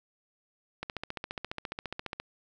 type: click train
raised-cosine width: 0.3 ms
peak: -19 dBFS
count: 21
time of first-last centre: 0.83-2.2 s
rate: 14.6 Hz
effects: none